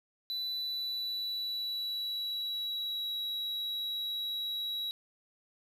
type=tone with pitch glide; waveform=triangle; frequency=3980 to 3878 Hz; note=B7 to B7; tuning=+13 to -32 cents; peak=-32 dBFS; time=0.3-4.91 s; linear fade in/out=0 ms; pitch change=-45 cents; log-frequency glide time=0.53-3.17 s; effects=10-bit